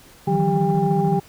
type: tone cluster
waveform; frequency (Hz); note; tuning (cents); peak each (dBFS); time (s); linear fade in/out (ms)
sine; 152.7 / 166.6 / 189.9 / 396 / 802; D#3 / E3 / F#3 / G4 / G5; -32 / +19 / +45 / +18 / +39; -22; 0.27-1.2; 10
effects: tanh soft clip ceiling -8 dBFS + pink hiss -48 dBFS RMS until 1.28 s